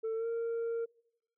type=tone with pitch glide; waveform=sine; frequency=446.3 to 461.8 Hz; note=A4 to A#4; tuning=+25 to -16 cents; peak=-29 dBFS; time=0.03-0.86 s; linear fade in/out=20 ms; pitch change=+59 cents; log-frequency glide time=0.15-0.27 s; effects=noise-tail reverb RT60 0.8 s tail -24 dB re dry + tanh soft clip ceiling -31 dBFS